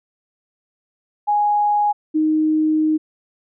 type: tone pair in turn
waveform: sine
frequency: 830 / 310.9 Hz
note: G#5 / D#4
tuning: -1 / -1 cents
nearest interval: octave + perfect fourth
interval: 1700 cents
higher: first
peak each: -14 dBFS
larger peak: neither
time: 1.27-1.93 / 2.14-2.98 s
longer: second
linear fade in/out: 20 ms
effects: none